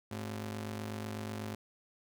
sawtooth ring-modulated tone, 159.1 Hz, D#3, 39 cents sharp, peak -31 dBFS, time 0.11-1.55 s, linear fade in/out 5 ms, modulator 55.5 Hz, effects none

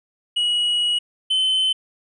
triangle tone pair in turn, 2911 / 3059 Hz, F#7 / G7, -29 / -43 cents, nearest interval minor second, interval 86 cents, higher second, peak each -16 / -15 dBFS, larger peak second, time 0.36-0.99 / 1.3-1.73 s, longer first, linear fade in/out 10 ms, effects resampled to 24000 Hz

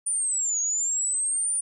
sine linear two-way sweep, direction down then up, 9400 to 6600 to 9400 Hz, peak -23 dBFS, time 0.06-1.61 s, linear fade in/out 10 ms, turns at 0.6 s, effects none

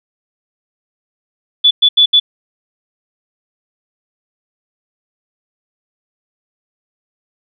sine tone bursts at uneven times, 3455 Hz, A7, 32 cents flat, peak -5 dBFS, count 4, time 1.64-1.71 / 1.82-1.89 / 1.97-2.06 / 2.13-2.2 s, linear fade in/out 10 ms, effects none

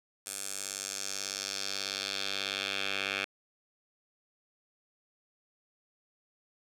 10% pulse tone with band-pass filter sweep, 98.3 Hz, G2, 5 cents sharp, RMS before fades -36 dBFS, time 0.26-3.25 s, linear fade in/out 5 ms, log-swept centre 8900 to 2600 Hz, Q 2, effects none

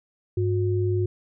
sine tone pair together, 101.3 / 361 Hz, G#2 / F#4, -43 / -43 cents, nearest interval octave + minor seventh, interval 2200 cents, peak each -22 / -25 dBFS, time 0.37-1.06 s, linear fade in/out 5 ms, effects none

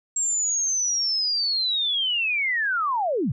sine linear sweep, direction down, 7550 to 98 Hz, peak -21 dBFS, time 0.16-3.32 s, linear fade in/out 5 ms, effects none

